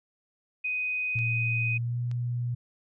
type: tone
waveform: sine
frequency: 2500 Hz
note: D#7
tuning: 8 cents sharp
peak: -27 dBFS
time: 0.64-1.78 s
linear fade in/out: 10 ms
type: tone with pitch glide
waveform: sine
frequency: 116.54 to 121.14 Hz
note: A#2 to B2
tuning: 0 to -33 cents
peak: -27 dBFS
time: 1.15-2.55 s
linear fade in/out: 10 ms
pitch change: +67 cents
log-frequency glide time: 1.72-1.98 s
type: clicks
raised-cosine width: 0.2 ms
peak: -31 dBFS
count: 2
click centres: 1.189 / 2.114 s
effects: none